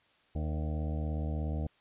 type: harmonic tone with a mistuned harmonic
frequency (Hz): 76.9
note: D#2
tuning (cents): -20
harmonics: 1 / 2 / 3 / 4 / 6 / 7 / 8 / 9 / 10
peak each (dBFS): -32 / -38 / -42 / -44 / -48 / -49 / -50 / -51 / -52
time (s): 0.35-1.67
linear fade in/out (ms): 5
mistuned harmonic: 9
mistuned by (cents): -28
effects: white hiss -67 dBFS RMS until 1.8 s + resampled to 8000 Hz